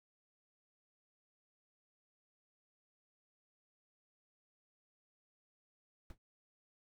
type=noise with exponential decay; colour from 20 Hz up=brown; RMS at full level=-44 dBFS; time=6.1-6.18 s; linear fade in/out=2 ms; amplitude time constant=16 ms; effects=none